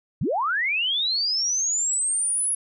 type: linear sweep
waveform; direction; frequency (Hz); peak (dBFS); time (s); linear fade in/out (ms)
sine; up; 89.5 to 10548; -21; 0.21-2.55; 5
effects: none